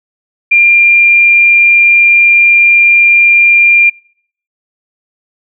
sine tone, 2392 Hz, D7, 31 cents sharp, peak -3 dBFS, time 0.51-3.9 s, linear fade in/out 10 ms, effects noise-tail reverb RT60 0.6 s tail -25 dB re dry

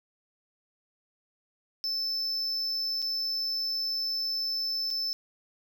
triangle tone with dropouts, 5274 Hz, E8, in tune, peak -27 dBFS, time 1.84-5.13 s, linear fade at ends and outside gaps 0 ms, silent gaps 3.019-3.025 / 4.904-4.91 s, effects none

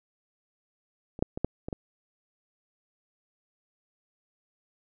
clicks, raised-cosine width 2 ms, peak -26 / -9 / -20 / -11 / -21 / -19 dBFS, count 6, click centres 1.191 / 1.225 / 1.375 / 1.446 / 1.685 / 1.728 s, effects none

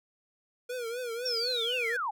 square tone with vibrato, 479.1 Hz, A#4, 47 cents sharp, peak -34 dBFS, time 0.69-1.97 s, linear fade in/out 10 ms, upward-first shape triangle, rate 4 Hz, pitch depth 120 cents each way
sine linear sweep, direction down, 5600 to 768 Hz, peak -29 dBFS, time 1.25-2.11 s, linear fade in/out 10 ms
effects none

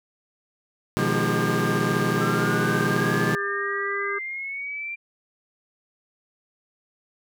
25% pulse chord, F half-diminished seventh, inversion second, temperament equal, 123.47 / 155.56 / 174.61 / 207.7 Hz, Cb3 / Eb3 / F3 / Ab3, 0 / 0 / 0 / 0 cents, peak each -24 dBFS, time 0.97-3.35 s, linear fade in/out 0 ms
harmonic tone, 400.3 Hz, G4, 36 cents sharp, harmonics 1 / 3 / 4, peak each -30 / -30 / -30 dBFS, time 0.98-4.19 s, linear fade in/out 10 ms
sine linear sweep, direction up, 1325 to 2374 Hz, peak -29 dBFS, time 2.2-4.96 s, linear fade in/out 20 ms
effects none

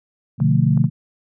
sine chord, B half-diminished seventh, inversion none, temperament equal, 123.47 / 146.83 / 174.61 / 220 Hz, B2 / D3 / F3 / A3, 0 / 0 / 0 / 0 cents, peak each -18 / -16 / -20 / -21 dBFS, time 0.38-0.9 s, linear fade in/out 50 ms
clicks, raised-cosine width 1 ms, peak -22 / -23 / -27 dBFS, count 3, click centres 0.402 / 0.775 / 0.841 s
effects none

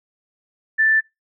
sine tone, 1765 Hz, A6, 5 cents sharp, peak -13 dBFS, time 0.78-1.01 s, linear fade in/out 20 ms, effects noise-tail reverb RT60 0.2 s tail -25 dB re dry

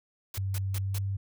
white noise bursts, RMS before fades -39 dBFS, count 4, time 0.34-0.984 s, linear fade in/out 2 ms, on 41 ms, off 160 ms
sine tone with pitch glide, 96.7 to 98.05 Hz, G2 to G2, -23 to +1 cents, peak -28 dBFS, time 0.37-1.17 s, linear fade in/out 10 ms, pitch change +24 cents, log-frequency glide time 0.8-0.99 s
effects none

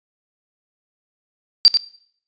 sine tone with echo, 4699 Hz, D8, in tune, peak -5 dBFS, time 1.65-1.68 s, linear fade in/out 0 ms, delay 91 ms, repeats 1, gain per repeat -6 dB, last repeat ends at 1.771 s, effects noise-tail reverb RT60 0.6 s tail -20 dB re dry + resampled to 16000 Hz

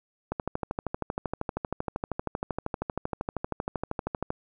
click train, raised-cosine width 1 ms, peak -15 dBFS, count 52, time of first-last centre 0.32-4.304 s, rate 12.8 Hz, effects none

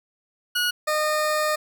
20% pulse tone pair in turn, 1454 / 611.3 Hz, F#6 / D#5, -31 / -31 cents, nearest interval octave + minor third, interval 1500 cents, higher first, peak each -16 dBFS, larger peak neither, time 0.55-0.71 / 0.87-1.56 s, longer second, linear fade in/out 10 ms, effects none

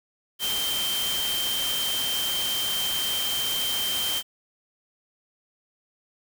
sine tone in noise, 3136 Hz, G7, in tune, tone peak -26 dBFS, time 0.39-4.23 s, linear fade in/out 50 ms, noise white, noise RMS -30 dBFS, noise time 0.39-4.23 s, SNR +1 dB, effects none

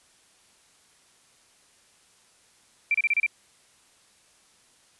sine tone bursts, 2349 Hz, D7, in tune, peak -19 dBFS, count 6, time 2.91-3.264 s, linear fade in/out 2 ms, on 34 ms, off 30 ms, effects white hiss -60 dBFS RMS until 4.99 s + resampled to 24000 Hz

